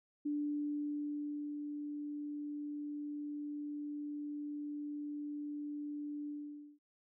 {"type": "tone with ADSR envelope", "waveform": "sine", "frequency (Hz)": 293.7, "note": "D4", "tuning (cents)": 0, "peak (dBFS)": -33, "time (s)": [0.25, 6.79], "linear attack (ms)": 11, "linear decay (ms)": 1300, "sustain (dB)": -6, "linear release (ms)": 510, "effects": []}